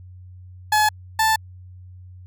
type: tone pair in turn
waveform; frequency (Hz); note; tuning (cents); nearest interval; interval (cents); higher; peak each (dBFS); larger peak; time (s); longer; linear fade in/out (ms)
30% pulse; 852 / 881; G#5 / A5; +44 / +2; minor second; 58; second; -12 / -13; first; 0.72-0.89 / 1.19-1.36; neither; 5
effects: added 91 Hz sine -39 dBFS peak until 2.26 s